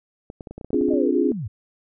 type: clicks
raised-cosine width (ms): 2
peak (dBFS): -22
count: 12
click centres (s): 0.301 / 0.408 / 0.472 / 0.51 / 0.58 / 0.612 / 0.646 / 0.705 / 0.745 / 0.812 / 0.886 / 0.937
type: chord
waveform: sine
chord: D half-diminished seventh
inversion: third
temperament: equal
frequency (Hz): 261.6 / 293.7 / 349.2 / 415.3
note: C4 / D4 / F4 / Ab4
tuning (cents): 0 / 0 / 0 / 0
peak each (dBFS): -23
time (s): 0.73-1.32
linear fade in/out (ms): 2
type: linear sweep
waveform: sine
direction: down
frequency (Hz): 628 to 85.6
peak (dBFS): -26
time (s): 0.9-1.48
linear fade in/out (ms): 10
effects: none